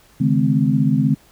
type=tone cluster; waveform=sine; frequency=139.8 / 156.1 / 212.4 / 258.5 Hz; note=C#3 / D#3 / G#3 / C4; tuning=+15 / +6 / +39 / -21 cents; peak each=-19 dBFS; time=0.2-1.15 s; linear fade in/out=10 ms; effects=pink hiss -52 dBFS RMS until 1.31 s